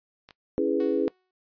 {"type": "clicks", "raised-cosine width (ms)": 0.2, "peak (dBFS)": -29, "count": 2, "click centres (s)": [0.289, 0.308]}
{"type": "chord", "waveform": "sine", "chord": "C# minor seventh", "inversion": "none", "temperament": "equal", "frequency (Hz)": [277.2, 329.6, 415.3, 493.9], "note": ["C#4", "E4", "G#4", "B4"], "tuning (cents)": [0, 0, 0, 0], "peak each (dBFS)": [-28, -27, -26, -29], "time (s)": [0.58, 1.08], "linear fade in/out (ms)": 0}
{"type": "tone with exponential decay", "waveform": "sawtooth", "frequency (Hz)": 370, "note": "F#4", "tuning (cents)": 0, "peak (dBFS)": -34, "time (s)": [0.8, 1.31], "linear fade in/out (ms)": 2, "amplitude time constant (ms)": 110}
{"effects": ["noise-tail reverb RT60 0.1 s tail -21 dB re dry", "resampled to 11025 Hz"]}